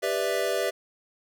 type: chord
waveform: square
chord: E minor seventh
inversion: first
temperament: equal with one note detuned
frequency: 395 / 493.9 / 587.3 / 659.3 Hz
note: G4 / B4 / D5 / E5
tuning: +13 / 0 / 0 / 0 cents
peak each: -31 dBFS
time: 0.02-0.71 s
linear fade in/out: 20 ms
effects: none